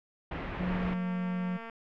pink low-pass noise, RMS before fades -37 dBFS, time 0.31-0.94 s, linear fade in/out 5 ms, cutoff 2500 Hz, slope 24 dB/octave
triangle tone, 181.3 Hz, F#3, 35 cents flat, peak -28 dBFS, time 0.59-1.58 s, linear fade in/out 20 ms
click train, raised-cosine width 0.5 ms, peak -29 dBFS, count 233, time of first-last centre 0.68-1.698 s, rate 228 Hz
effects none

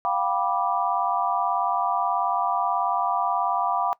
sine chord, G dominant seventh, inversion third, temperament just, 705.6 / 784 / 980 / 1176 Hz, F5 / G5 / B5 / D6, +18 / 0 / -14 / +2 cents, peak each -27 dBFS, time 0.05-3.93 s, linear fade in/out 0 ms, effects noise-tail reverb RT60 0.1 s tail -20 dB re dry

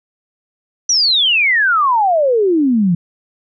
sine exponential sweep, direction down, 6000 to 164.81 Hz, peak -10 dBFS, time 0.89-2.95 s, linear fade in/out 5 ms, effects none

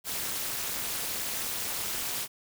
white noise with amplitude modulation, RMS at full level -29 dBFS, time 0.04-2.28 s, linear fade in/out 50 ms, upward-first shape sine, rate 257 Hz, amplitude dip 95%, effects none

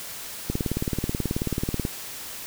click train, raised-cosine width 3 ms, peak -12 dBFS, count 26, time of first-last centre 0.5-1.851 s, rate 18.5 Hz, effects white hiss -37 dBFS RMS until 2.46 s

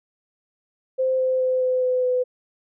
sine tone with pitch steps, 520 / 516.4 / 512.8 / 509.3 / 505.8 / 502.3 Hz, C5 / C5 / C5 / C5 / B4 / B4, -11 / -23 / -35 / -47 / +41 / +29 cents, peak -18 dBFS, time 0.98-2.24 s, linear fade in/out 20 ms, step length 210 ms, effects none

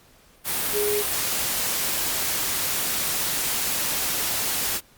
sine tone in noise, 415.3 Hz, G#4, in tune, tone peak -22 dBFS, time 0.72-1.04 s, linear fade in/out 50 ms, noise white, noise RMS -25 dBFS, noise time 0.44-4.81 s, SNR 0 dB, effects pink hiss -55 dBFS RMS until 4.97 s + Opus 48 kbps

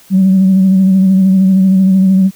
sine tone with vibrato, 190 Hz, F#3, 46 cents sharp, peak -4 dBFS, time 0.1-2.31 s, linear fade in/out 50 ms, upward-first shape sine, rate 13 Hz, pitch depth 33 cents each way, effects tanh soft clip ceiling -1 dBFS + white hiss -43 dBFS RMS until 2.35 s

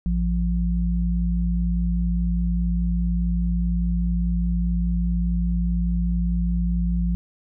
sine tone pair together, 56.58 / 174.61 Hz, A1 / F3, +49 / 0 cents, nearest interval octave + minor sixth, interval 1951 cents, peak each -21 / -23 dBFS, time 0.06-7.15 s, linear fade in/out 0 ms, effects none

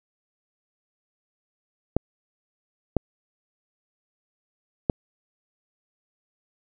clicks, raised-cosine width 2 ms, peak -6 dBFS, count 3, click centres 1.966 / 2.967 / 4.898 s, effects none

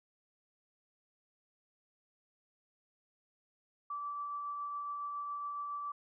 sine tone with tremolo, 1160 Hz, D6, 22 cents flat, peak -36 dBFS, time 3.9-5.92 s, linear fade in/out 5 ms, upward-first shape triangle, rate 7.2 Hz, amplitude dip 25%, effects none

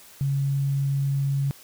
sine tone, 138.59 Hz, C#3, in tune, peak -21 dBFS, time 0.21-1.51 s, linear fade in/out 0 ms, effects white hiss -49 dBFS RMS until 1.63 s

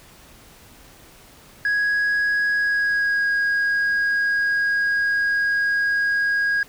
sine tone with pitch glide, 1661.2 to 1640.2 Hz, G#6 to G#6, 0 to -22 cents, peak -15 dBFS, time 1.65-6.63 s, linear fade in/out 2 ms, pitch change -22 cents, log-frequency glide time 2.53-3.3 s, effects tanh soft clip ceiling -17 dBFS + pink hiss -48 dBFS RMS until 6.68 s

